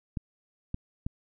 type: clicks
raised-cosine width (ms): 5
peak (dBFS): -19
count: 3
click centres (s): 0.172 / 0.744 / 1.065
effects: none